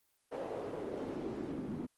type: noise with band-pass filter sweep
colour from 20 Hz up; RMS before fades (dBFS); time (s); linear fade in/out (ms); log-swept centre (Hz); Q
pink; -40; 0.31-1.87; 20; 560 to 240; 2.8
effects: white hiss -75 dBFS RMS until 1.97 s + Opus 24 kbps